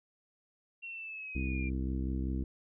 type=linear sweep; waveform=sine; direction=down; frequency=2741 to 2373 Hz; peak=-40 dBFS; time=0.82-1.7 s; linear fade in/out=20 ms
type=harmonic tone; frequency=65.2 Hz; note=C2; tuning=5 cents flat; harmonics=1 / 2 / 3 / 4 / 5 / 6 / 7; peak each=-33 / -41 / -40 / -40 / -42 / -55 / -55 dBFS; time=1.35-2.44 s; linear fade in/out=5 ms
effects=none